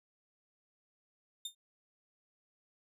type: tone with exponential decay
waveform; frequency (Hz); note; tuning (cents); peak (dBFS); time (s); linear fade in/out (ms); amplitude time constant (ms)
sawtooth; 3629; A#7; -47; -32; 1.45-1.55; 5; 21
effects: resampled to 32000 Hz